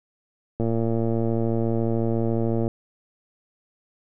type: click train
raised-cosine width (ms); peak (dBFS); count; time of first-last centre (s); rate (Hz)
2; -12; 238; 0.6-2.679; 114
effects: none